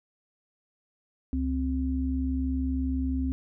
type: tone pair together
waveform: sine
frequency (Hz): 69.29 / 261.6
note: C#2 / C4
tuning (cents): 0 / 0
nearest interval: octave + major seventh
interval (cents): 2300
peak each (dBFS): -28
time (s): 1.33-3.32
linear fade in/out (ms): 0
effects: none